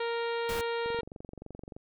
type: harmonic tone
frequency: 466.2 Hz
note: A#4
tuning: in tune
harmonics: 1 / 2 / 3 / 4 / 5 / 6 / 7 / 8 / 9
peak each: -31 / -37 / -41 / -43 / -45 / -47 / -48 / -49 / -50 dBFS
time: 0-1.01 s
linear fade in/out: 5 ms
type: noise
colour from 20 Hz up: pink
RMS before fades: -38 dBFS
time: 0.49-0.61 s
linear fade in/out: 0 ms
type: click train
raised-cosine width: 2 ms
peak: -30 dBFS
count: 22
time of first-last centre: 0.86-1.765 s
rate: 23.2 Hz
effects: none